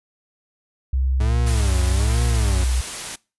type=tone with pitch glide; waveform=sine; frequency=65.41 to 62.28 Hz; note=C2 to B1; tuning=0 to +15 cents; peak=-17 dBFS; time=0.93-2.81 s; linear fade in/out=5 ms; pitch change=-85 cents; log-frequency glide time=1.85-2.49 s
type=tone with vibrato; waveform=40% pulse; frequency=103.83 Hz; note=G#2; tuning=in tune; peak=-22 dBFS; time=1.2-2.64 s; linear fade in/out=5 ms; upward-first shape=sine; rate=1.2 Hz; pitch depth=240 cents each way
type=noise; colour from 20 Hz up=white; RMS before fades=-30 dBFS; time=1.46-3.16 s; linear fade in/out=10 ms
effects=noise-tail reverb RT60 0.3 s tail -23 dB re dry + resampled to 24000 Hz